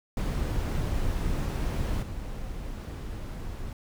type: noise with level steps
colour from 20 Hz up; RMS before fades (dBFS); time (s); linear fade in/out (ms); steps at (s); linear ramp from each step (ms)
brown; -28 / -36; 0.17-3.73; 2; 2.02; 10
effects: none